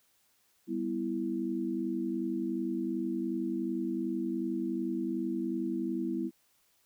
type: chord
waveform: sine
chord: E minor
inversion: first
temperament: equal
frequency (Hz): 196 / 246.9 / 329.6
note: G3 / B3 / E4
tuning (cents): 0 / 0 / 0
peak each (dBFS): -37 / -35 / -33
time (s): 0.67-6.31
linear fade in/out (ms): 50
effects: white hiss -70 dBFS RMS until 6.85 s